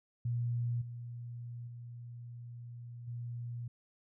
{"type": "tone with level steps", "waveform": "sine", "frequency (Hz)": 119.5, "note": "A#2", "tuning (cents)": 43, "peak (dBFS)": [-31, -41, -44, -38], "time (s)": [0.25, 3.68], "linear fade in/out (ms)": 5, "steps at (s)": [0.81, 1.67, 3.07], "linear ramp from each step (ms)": 10, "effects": []}